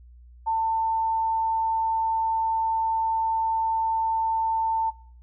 sine tone, 895 Hz, A5, 29 cents sharp, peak -21 dBFS, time 0.46-4.91 s, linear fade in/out 20 ms, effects noise-tail reverb RT60 0.5 s tail -18 dB re dry + added 60 Hz sine -46 dBFS peak until 5.22 s

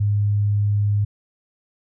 sine tone, 102.9 Hz, G#2, 16 cents flat, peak -16 dBFS, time 0-1.05 s, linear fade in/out 10 ms, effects none

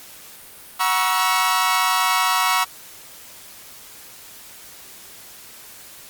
sawtooth chord, F# dominant seventh, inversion none, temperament equal with one note detuned, 740 / 954.7 / 1108.7 / 1318.5 Hz, F#5 / A#5 / C#6 / E6, 0 / +41 / 0 / 0 cents, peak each -22 / -18 / -18 / -19 dBFS, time 0.79-2.65 s, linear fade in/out 20 ms, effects white hiss -42 dBFS RMS until 6.09 s + Opus 48 kbps

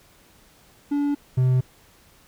triangle tone pair in turn, 287.5 / 128.07 Hz, D4 / C3, -37 / -37 cents, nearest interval octave + major second, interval 1400 cents, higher first, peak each -18 / -14 dBFS, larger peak second, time 0.91-1.15 / 1.37-1.61 s, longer neither, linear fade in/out 10 ms, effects pink hiss -55 dBFS RMS until 2.27 s

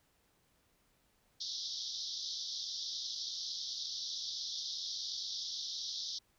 white band-pass noise, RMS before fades -41 dBFS, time 1.4-6.19 s, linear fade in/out 10 ms, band 3400 to 5800 Hz, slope 96 dB/octave, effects pink hiss -73 dBFS RMS until 6.38 s

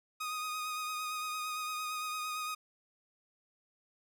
sawtooth tone with vibrato, 1244.5 Hz, D#6, in tune, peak -32 dBFS, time 0.2-2.55 s, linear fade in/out 10 ms, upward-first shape sine, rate 8.8 Hz, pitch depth 22 cents each way, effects none

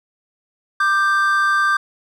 triangle tone pair together, 1187.6 / 1568 Hz, D6 / G6, +19 / 0 cents, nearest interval perfect fourth, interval 481 cents, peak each -15 dBFS, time 0.8-1.77 s, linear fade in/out 5 ms, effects none

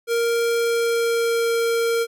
square tone with pitch glide, 466.2 to 462.7 Hz, A#4 to A#4, 0 to -13 cents, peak -19 dBFS, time 0.07-2.07 s, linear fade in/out 50 ms, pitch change -13 cents, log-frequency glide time 0.56-1.59 s, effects none

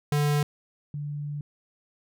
square / sine tone pair in turn, 146.83 / 146.26 Hz, D3 / D3, 0 / -7 cents, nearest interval unison, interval 7 cents, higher first, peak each -22 / -30 dBFS, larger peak first, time 0.12-0.43 / 0.94-1.41 s, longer second, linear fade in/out 2 ms, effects none

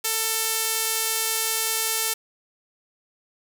sawtooth tone with band-pass filter, 445.1 Hz, A4, 20 cents sharp, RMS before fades -25 dBFS, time 0.04-2.14 s, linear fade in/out 10 ms, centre 12000 Hz, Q 0.65, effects none

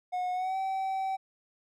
triangle tone with pitch glide, 727 to 768 Hz, F#5 to G5, -31 to -36 cents, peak -27 dBFS, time 0.12-1.17 s, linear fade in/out 20 ms, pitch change +95 cents, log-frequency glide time 0.33-0.57 s, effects none

